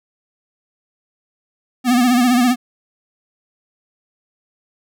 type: tone with vibrato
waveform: square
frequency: 246.7 Hz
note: B3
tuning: 2 cents flat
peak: -12 dBFS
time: 1.84-2.56 s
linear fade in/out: 50 ms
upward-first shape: sine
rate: 15 Hz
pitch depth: 70 cents each way
effects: none